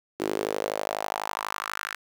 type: tone with high-pass filter sweep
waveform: sawtooth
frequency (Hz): 52.1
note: G#1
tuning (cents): +6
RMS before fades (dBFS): -31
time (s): 0.19-1.96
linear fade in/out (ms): 20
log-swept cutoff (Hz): 340 to 1600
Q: 3.2
effects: 9-bit

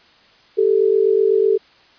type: tone pair together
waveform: sine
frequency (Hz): 392 / 440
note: G4 / A4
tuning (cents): 0 / 0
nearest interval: major second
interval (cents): 200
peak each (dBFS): -15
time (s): 0.57-1.58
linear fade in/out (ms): 20
effects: white hiss -51 dBFS RMS until 1.98 s + resampled to 11025 Hz

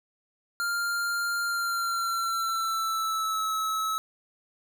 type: tone with pitch glide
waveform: square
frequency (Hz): 1396.9 to 1295.8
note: F6 to E6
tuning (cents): 0 to -30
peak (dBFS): -27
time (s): 0.6-3.98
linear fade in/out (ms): 0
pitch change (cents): -130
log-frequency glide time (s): 1.43-3.5
effects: none

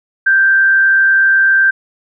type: tone with frequency modulation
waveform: sine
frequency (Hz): 1568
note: G6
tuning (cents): 0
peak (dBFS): -7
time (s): 0.26-1.71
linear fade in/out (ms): 10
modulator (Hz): 105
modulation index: 0.28
effects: none

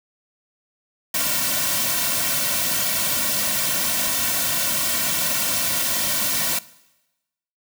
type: noise with comb filter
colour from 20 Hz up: white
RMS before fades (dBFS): -22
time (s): 1.14-6.59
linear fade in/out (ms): 5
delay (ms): 2.4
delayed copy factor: -0.95
effects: noise-tail reverb RT60 1.0 s tail -20 dB re dry

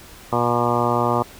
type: harmonic tone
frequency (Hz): 120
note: B2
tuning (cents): -49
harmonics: 1 / 2 / 3 / 4 / 5 / 6 / 7 / 8 / 9 / 10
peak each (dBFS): -26 / -26 / -26 / -26 / -26 / -26 / -26 / -26 / -26 / -26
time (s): 0.32-1.23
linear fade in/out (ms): 10
effects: pink hiss -43 dBFS RMS until 1.39 s

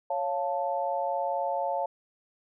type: chord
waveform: sine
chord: Db augmented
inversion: none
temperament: equal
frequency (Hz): 554.4 / 698.5 / 880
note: Db5 / F5 / A5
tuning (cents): 0 / 0 / 0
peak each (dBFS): -31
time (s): 0.1-1.86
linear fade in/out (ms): 5
effects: none

